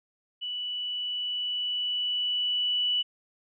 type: tone with level ramp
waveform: sine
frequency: 2960 Hz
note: F#7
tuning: in tune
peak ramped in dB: -31 to -23 dBFS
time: 0.41-3.03 s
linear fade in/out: 20 ms
effects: none